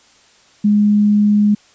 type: tone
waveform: sine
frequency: 207.7 Hz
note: G#3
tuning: in tune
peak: -9 dBFS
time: 0.64-1.55 s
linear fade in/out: 10 ms
effects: white hiss -50 dBFS RMS until 1.74 s + resampled to 16000 Hz